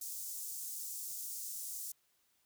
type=high-pass noise; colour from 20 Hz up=pink; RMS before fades=-43 dBFS; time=0.01-1.92 s; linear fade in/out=5 ms; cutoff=6600 Hz; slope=24 dB/octave; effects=white hiss -75 dBFS RMS until 2.45 s